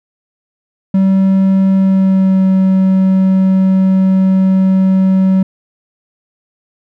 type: tone with pitch glide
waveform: triangle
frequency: 192 to 189.58 Hz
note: G3 to F#3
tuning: -36 to +42 cents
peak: -5 dBFS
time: 0.94-5.43 s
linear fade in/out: 5 ms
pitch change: -22 cents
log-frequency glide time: 1.76-2.44 s
effects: none